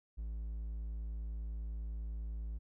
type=tone; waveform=triangle; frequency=55 Hz; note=A1; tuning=in tune; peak=-36 dBFS; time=0.17-2.59 s; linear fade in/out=20 ms; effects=none